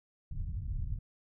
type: low-pass noise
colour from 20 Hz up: pink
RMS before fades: -36 dBFS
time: 0.31-0.99 s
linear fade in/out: 5 ms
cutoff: 120 Hz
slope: 24 dB/octave
effects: none